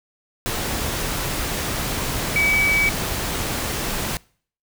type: tone in noise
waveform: sine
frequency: 2283 Hz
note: D7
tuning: 50 cents flat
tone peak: -16 dBFS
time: 2.36-2.89 s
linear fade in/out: 0 ms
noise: pink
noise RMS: -25 dBFS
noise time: 0.46-4.17 s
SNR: +6 dB
effects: noise-tail reverb RT60 0.5 s tail -24 dB re dry